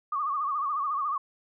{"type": "tone with vibrato", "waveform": "sine", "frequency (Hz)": 1162, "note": "D6", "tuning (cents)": -19, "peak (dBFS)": -26, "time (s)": [0.12, 1.18], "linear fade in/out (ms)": 5, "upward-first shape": "sine", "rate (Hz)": 14, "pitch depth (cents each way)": 110, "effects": []}